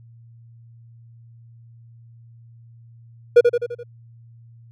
triangle tone with echo, 480 Hz, B4, 49 cents flat, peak -4 dBFS, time 3.36-3.41 s, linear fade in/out 10 ms, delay 85 ms, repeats 5, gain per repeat -5 dB, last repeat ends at 3.835 s, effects added 116 Hz sine -44 dBFS peak until 4.71 s

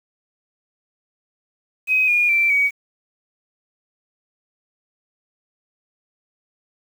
sine tone with pitch steps, 2525 / 2433 / 2345 / 2260 Hz, D#7 / D#7 / D7 / C#7, +25 / -39 / -3 / +33 cents, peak -14 dBFS, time 1.87-2.71 s, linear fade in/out 50 ms, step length 210 ms, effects 7-bit

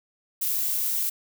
violet noise, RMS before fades -26 dBFS, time 0.41-1.1 s, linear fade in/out 10 ms, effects none

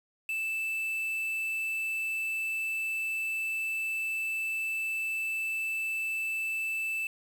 triangle tone with quantisation, 2641 Hz, E7, 3 cents sharp, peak -28 dBFS, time 0.29-7.07 s, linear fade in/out 2 ms, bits 8, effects none

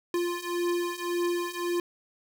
square beating tone pair, 347.7 / 349.5 Hz, F4 / F4, -8 / +1 cents, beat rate 1.8 Hz, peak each -32 / -30 dBFS, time 0.14-1.8 s, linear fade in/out 2 ms, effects none

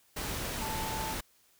sine tone in noise, 880 Hz, A5, in tune, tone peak -37 dBFS, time 0.61-1.14 s, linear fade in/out 10 ms, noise pink, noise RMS -36 dBFS, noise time 0.16-1.21 s, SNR -4 dB, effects white hiss -66 dBFS RMS until 1.59 s

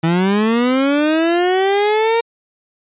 30% pulse linear sweep, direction up, 160.1 to 466.2 Hz, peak -10 dBFS, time 0.03-2.21 s, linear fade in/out 10 ms, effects resampled to 8000 Hz

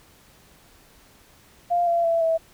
sine tone with pitch steps, 698.5 / 682.9 / 667.7 / 652.9 Hz, F5 / F5 / E5 / E5, 0 / -39 / +22 / -17 cents, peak -18 dBFS, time 1.7-2.38 s, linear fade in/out 20 ms, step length 170 ms, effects pink hiss -54 dBFS RMS until 2.53 s

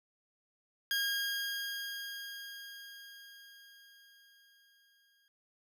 20% pulse tone with exponential decay, 1625 Hz, G#6, 38 cents flat, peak -25 dBFS, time 0.91-5.28 s, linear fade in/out 1 ms, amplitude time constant 950 ms, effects none

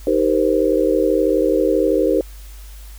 sine chord, C minor seventh, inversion first, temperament just, 314 / 392.4 / 470.9 / 523.3 Hz, Eb4 / G4 / Bb4 / C5, +16 / +2 / +18 / 0 cents, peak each -19 dBFS, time 0.07-2.21 s, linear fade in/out 2 ms, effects added 50 Hz sine -34 dBFS peak until 2.98 s + white hiss -46 dBFS RMS until 2.98 s

